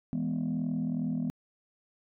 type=chord; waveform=sine; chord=E major; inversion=none; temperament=equal; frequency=164.81 / 207.7 / 246.9 Hz; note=E3 / G#3 / B3; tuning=0 / 0 / 0 cents; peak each=-32 / -33 / -30 dBFS; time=0.13-1.3 s; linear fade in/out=0 ms; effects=tanh soft clip ceiling -24 dBFS